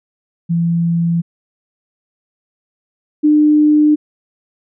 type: tone pair in turn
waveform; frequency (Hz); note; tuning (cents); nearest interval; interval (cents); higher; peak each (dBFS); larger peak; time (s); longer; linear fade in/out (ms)
sine; 168.9 / 300.9; E3 / D4; +42 / +42; minor seventh; 1000; second; -12 / -7; second; 0.49-1.22 / 3.23-3.96; neither; 20
effects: none